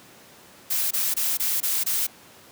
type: noise bursts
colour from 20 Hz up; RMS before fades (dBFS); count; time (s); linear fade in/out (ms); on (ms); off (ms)
blue; -24; 6; 0.7-2.07; 10; 210; 22
effects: pink hiss -49 dBFS RMS until 2.51 s + high-pass 150 Hz 12 dB/octave